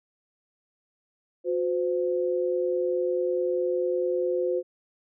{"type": "tone pair together", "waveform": "sine", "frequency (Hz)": [362.3, 513], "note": ["F#4", "C5"], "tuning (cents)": [-36, -34], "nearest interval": "tritone", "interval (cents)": 602, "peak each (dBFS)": -26, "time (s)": [1.44, 4.63], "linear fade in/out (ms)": 50, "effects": []}